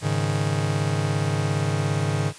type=chord; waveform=45% pulse; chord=Ab suspended fourth; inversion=none; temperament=just; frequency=103.83 / 138.43 / 155.74 Hz; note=Ab2 / Db3 / Eb3; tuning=0 / -2 / +2 cents; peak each=-26 dBFS; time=0.01-2.33 s; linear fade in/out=50 ms; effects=white hiss -43 dBFS RMS until 2.38 s + resampled to 22050 Hz